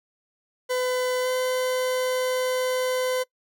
40% pulse tone with pitch glide, 504 to 509.6 Hz, B4 to C5, +35 to -46 cents, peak -22 dBFS, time 0.69-3.24 s, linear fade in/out 20 ms, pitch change +19 cents, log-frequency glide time 1.22-1.28 s, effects noise-tail reverb RT60 0.1 s tail -22 dB re dry

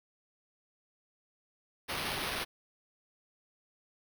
blue noise with sample-and-hold, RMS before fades -36 dBFS, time 1.88-2.45 s, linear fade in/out 20 ms, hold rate 7350 Hz, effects none

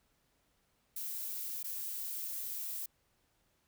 violet noise with dropouts, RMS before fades -40 dBFS, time 0.96-2.86 s, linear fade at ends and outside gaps 5 ms, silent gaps 1.63-1.642 s, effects pink hiss -75 dBFS RMS until 3.67 s

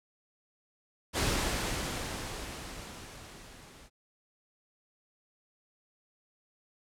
pink noise with level ramp, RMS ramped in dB -28 to -54 dBFS, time 1.13-3.9 s, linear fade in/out 50 ms, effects low-pass 10000 Hz 12 dB/octave

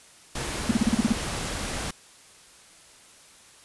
pink noise, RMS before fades -31 dBFS, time 0.35-1.91 s, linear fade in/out 5 ms
sine tone bursts, 225.4 Hz, A3, 42 cents sharp, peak -16 dBFS, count 8, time 0.69-1.126 s, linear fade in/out 5 ms, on 23 ms, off 36 ms
effects white hiss -52 dBFS RMS until 3.64 s + resampled to 24000 Hz

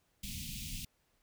pink band-stop noise, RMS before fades -42 dBFS, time 0.23-0.85 s, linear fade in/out 5 ms, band 240 to 2400 Hz, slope 48 dB/octave, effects pink hiss -75 dBFS RMS until 1.22 s

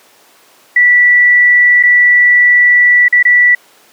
sine tone with dropouts, 1959 Hz, B6, 15 cents flat, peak -4 dBFS, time 0.76-3.55 s, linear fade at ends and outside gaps 5 ms, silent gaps 1.828-1.834 / 3.083-3.125 / 3.228-3.251 s, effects pink hiss -45 dBFS RMS until 3.92 s + high-pass 400 Hz 12 dB/octave

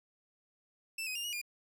sawtooth tone with pitch steps, 2655 / 2516 / 2805 / 2895 / 2413 Hz, E7 / D#7 / F7 / F#7 / D7, +12 / +19 / +7 / -38 / +46 cents, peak -33 dBFS, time 0.98-1.415 s, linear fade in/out 5 ms, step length 87 ms, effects none

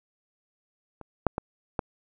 clicks, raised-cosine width 1 ms, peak -27 / -6 / -14 / -12 dBFS, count 4, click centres 1.013 / 1.267 / 1.381 / 1.792 s, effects none

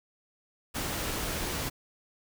pink noise, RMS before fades -33 dBFS, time 0.74-1.7 s, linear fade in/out 20 ms, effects none

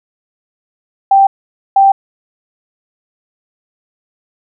sine tone pair in turn, 784 / 784 Hz, G5 / G5, 0 / 0 cents, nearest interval unison, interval 0 cents, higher neither, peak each -4 dBFS, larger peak neither, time 1.11-1.27 / 1.76-1.92 s, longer neither, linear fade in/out 5 ms, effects none

